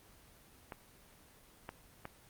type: clicks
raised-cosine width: 0.5 ms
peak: -26 dBFS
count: 3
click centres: 0.722 / 1.691 / 2.054 s
effects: pink hiss -61 dBFS RMS until 2.29 s + Opus 24 kbps